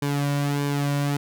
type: tone with flanger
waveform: sawtooth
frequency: 142.9 Hz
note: D3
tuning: 47 cents flat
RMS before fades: -24 dBFS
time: 0.02-1.17 s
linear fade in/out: 5 ms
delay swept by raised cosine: 1.5 to 2.45 ms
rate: 1.6 Hz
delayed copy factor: -0.6
effects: none